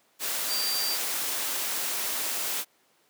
sine tone in noise, 4699 Hz, D8, in tune, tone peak -28 dBFS, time 0.47-0.98 s, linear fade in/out 50 ms, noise white, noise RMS -30 dBFS, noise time 0.19-2.65 s, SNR -1 dB, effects pink hiss -65 dBFS RMS until 3.09 s + high-pass 300 Hz 12 dB/octave

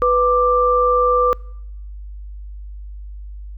sine tone pair together, 495.4 / 1180 Hz, B4 / D6, +5 / +8 cents, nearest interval octave + minor third, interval 1503 cents, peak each -15 dBFS, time 0.02-1.33 s, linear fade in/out 0 ms, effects noise-tail reverb RT60 0.8 s tail -26 dB re dry + added 50 Hz sine -30 dBFS peak until 3.57 s

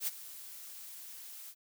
blue noise with ADSR envelope, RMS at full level -32 dBFS, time 0-1.55 s, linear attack 75 ms, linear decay 24 ms, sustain -16 dB, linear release 59 ms, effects none

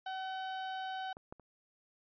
35% pulse tone, 758 Hz, F#5, 42 cents sharp, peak -36 dBFS, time 0.06-1.13 s, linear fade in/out 5 ms
clicks, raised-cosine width 1 ms, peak -35 / -31 / -41 dBFS, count 3, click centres 1.169 / 1.325 / 1.397 s
effects resampled to 11025 Hz

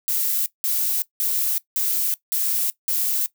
violet noise bursts, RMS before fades -22 dBFS, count 6, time 0.08-3.26 s, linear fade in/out 0 ms, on 380 ms, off 180 ms, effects noise-tail reverb RT60 0.1 s tail -18 dB re dry

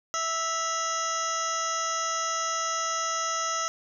harmonic tone with a mistuned harmonic, 656 Hz, E5, 9 cents flat, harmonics 1 / 2 / 3 / 4 / 5 / 6 / 8 / 9 / 10, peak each -37 / -29 / -37 / -41 / -43 / -44 / -38 / -35 / -35 dBFS, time 0.14-3.68 s, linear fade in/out 0 ms, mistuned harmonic 4, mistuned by +130 cents, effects none

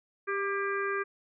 harmonic tone with a mistuned harmonic, 395.6 Hz, G4, 16 cents sharp, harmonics 1 / 3 / 4 / 5 / 6, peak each -32 / -34 / -34 / -41 / -42 dBFS, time 0.27-1.04 s, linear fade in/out 20 ms, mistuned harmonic 4, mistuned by +31 cents, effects none

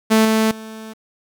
sawtooth tone with level steps, 220 Hz, A3, in tune, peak -7 / -10 / -28 dBFS, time 0.1-0.94 s, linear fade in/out 20 ms, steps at 0.25 / 0.51 s, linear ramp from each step 2 ms, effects 8-bit

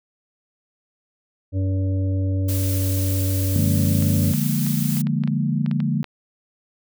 harmonic tone, 95.2 Hz, F#2, 50 cents sharp, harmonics 1 / 3 / 5 / 6, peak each -19 / -28 / -39 / -36 dBFS, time 1.52-4.35 s, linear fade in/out 50 ms
blue noise, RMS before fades -30 dBFS, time 2.48-5.02 s, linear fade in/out 10 ms
sine chord, Bb dominant seventh, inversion first, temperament equal, 146.83 / 174.61 / 207.7 / 233.1 Hz, D3 / F3 / Ab3 / Bb3, 0 / 0 / 0 / 0 cents, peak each -22 / -26 / -25 / -25 dBFS, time 3.56-6.03 s, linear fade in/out 0 ms
clicks, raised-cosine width 0.3 ms, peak -20 dBFS, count 11, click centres 4.024 / 4.337 / 4.666 / 4.97 / 5.07 / 5.237 / 5.276 / 5.662 / 5.713 / 5.803 / 6.043 s
effects none

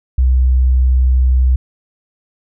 sine tone, 63.7 Hz, C2, 46 cents flat, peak -8 dBFS, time 0.18-1.56 s, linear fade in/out 5 ms, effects none

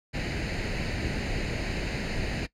pink noise with comb filter, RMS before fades -30 dBFS, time 0.13-2.47 s, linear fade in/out 20 ms, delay 0.44 ms, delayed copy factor +0.7, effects noise-tail reverb RT60 0.1 s tail -19 dB re dry + low-pass 4000 Hz 12 dB/octave

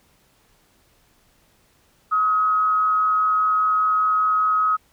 sine tone with frequency modulation, 1270 Hz, D#6, 35 cents sharp, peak -16 dBFS, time 2.11-4.77 s, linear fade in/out 20 ms, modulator 165 Hz, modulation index 0.23, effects pink hiss -60 dBFS RMS until 4.92 s

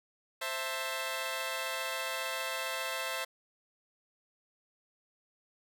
10% pulse tone cluster, 525 / 660 / 889 Hz, C5 / E5 / A5, +6 / +2 / +18 cents, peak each -29 / -29 / -33 dBFS, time 0.41-3.25 s, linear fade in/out 10 ms, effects none

